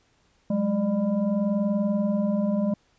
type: tone with frequency modulation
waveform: sine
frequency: 207.8 Hz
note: G#3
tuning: 1 cent sharp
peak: -21 dBFS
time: 0.5-2.74 s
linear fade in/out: 5 ms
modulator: 395 Hz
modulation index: 0.86
effects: pink hiss -65 dBFS RMS until 2.98 s + resampled to 16000 Hz